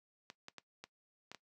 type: clicks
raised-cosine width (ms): 0.2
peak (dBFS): -30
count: 6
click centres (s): 0.301 / 0.484 / 0.583 / 0.84 / 1.316 / 1.347
effects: noise-tail reverb RT60 0.1 s tail -18 dB re dry + high-pass 150 Hz 12 dB/octave